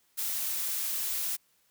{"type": "noise", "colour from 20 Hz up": "blue", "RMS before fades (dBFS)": -32, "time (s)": [0.17, 1.37], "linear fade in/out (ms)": 20, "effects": ["white hiss -69 dBFS RMS until 1.7 s"]}